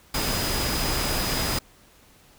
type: tone in noise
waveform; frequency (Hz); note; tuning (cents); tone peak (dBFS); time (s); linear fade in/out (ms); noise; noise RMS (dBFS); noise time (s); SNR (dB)
sine; 4978; D#8; 0; -32; 0.14-1.59; 5; pink; -26; 0.14-1.59; -9
effects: pink hiss -55 dBFS RMS until 2.38 s